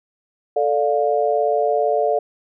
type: chord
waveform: sine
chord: D minor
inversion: second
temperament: just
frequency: 440.5 / 587.3 / 704.8 Hz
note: A4 / D5 / F5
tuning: +2 / 0 / +16 cents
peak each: -20 dBFS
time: 0.56-2.19 s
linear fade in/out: 5 ms
effects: none